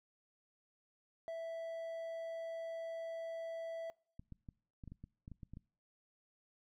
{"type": "tone", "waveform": "triangle", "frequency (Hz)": 659.3, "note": "E5", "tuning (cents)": 0, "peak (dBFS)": -38, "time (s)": [1.28, 3.9], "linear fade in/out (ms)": 0}
{"type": "clicks", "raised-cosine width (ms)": 5, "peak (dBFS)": -37, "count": 12, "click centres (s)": [4.195, 4.323, 4.488, 4.838, 4.877, 4.92, 5.04, 5.279, 5.317, 5.432, 5.536, 5.571]}
{"effects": ["noise-tail reverb RT60 0.5 s tail -25 dB re dry"]}